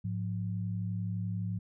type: tone pair together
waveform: sine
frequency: 106.2 / 177.89 Hz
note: G#2 / F3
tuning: +39 / +32 cents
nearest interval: major sixth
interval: 893 cents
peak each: -33 / -36 dBFS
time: 0.04-1.59 s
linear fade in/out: 10 ms
effects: none